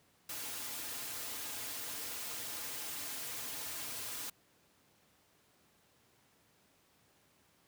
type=noise with comb filter; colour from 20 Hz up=white; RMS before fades=-42 dBFS; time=0.29-4.3 s; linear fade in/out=5 ms; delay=5.3 ms; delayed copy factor=-0.65; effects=pink hiss -69 dBFS RMS until 7.67 s + high-pass 100 Hz 12 dB/octave